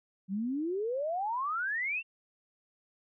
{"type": "exponential sweep", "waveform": "sine", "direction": "up", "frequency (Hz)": [183.3, 2771], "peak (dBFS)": -30, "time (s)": [0.28, 2.03], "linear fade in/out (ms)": 50, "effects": []}